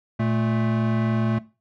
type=tone pair together; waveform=square; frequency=116.61 / 220 Hz; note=A#2 / A3; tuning=+1 / 0 cents; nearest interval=major seventh; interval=1099 cents; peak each=-24 dBFS; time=0.19-1.39 s; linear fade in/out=10 ms; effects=noise-tail reverb RT60 0.3 s tail -18 dB re dry + low-pass 2000 Hz 12 dB/octave